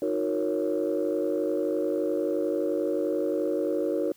sine chord, D# minor seventh, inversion none, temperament equal with one note detuned, 311.1 / 362.6 / 466.2 / 554.4 Hz, D#4 / F#4 / A#4 / C#5, 0 / -35 / 0 / 0 cents, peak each -29 dBFS, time 0.02-4.12 s, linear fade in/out 2 ms, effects tanh soft clip ceiling -17 dBFS + white hiss -59 dBFS RMS until 4.16 s

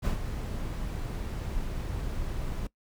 brown noise with ADSR envelope, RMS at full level -25 dBFS, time 0.02-2.67 s, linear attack 38 ms, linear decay 110 ms, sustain -8 dB, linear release 4 ms, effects noise-tail reverb RT60 0.1 s tail -21 dB re dry

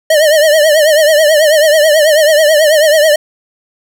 square tone with vibrato, 613 Hz, D#5, 26 cents flat, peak -6 dBFS, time 0.1-3.16 s, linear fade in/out 5 ms, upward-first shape triangle, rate 9.2 Hz, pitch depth 110 cents each way, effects none

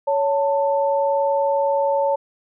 sine tone pair together, 559 / 889.6 Hz, C#5 / A5, +14 / +19 cents, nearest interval minor sixth, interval 805 cents, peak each -18 / -21 dBFS, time 0.07-2.16 s, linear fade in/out 10 ms, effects none

